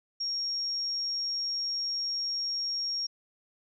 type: tone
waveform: sine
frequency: 5570 Hz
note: F8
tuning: 5 cents flat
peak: -29 dBFS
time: 0.2-3.07 s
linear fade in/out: 10 ms
effects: none